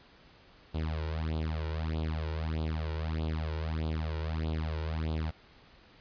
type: tone with flanger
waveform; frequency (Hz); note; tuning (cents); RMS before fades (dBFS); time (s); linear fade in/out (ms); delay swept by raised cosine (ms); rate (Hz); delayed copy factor
sawtooth; 79.2; D#2; +31; -33; 0.74-5.31; 10; 0.25 to 2.15; 1.6; +1
effects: pink hiss -58 dBFS RMS until 6 s + resampled to 11025 Hz